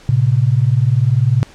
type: tone pair together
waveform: sine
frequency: 113.25 / 133.4 Hz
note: A#2 / C3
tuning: -50 / +34 cents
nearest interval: minor third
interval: 284 cents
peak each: -13 dBFS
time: 0.09-1.43 s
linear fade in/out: 0 ms
effects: pink hiss -43 dBFS RMS until 1.54 s + low-pass 7000 Hz 12 dB/octave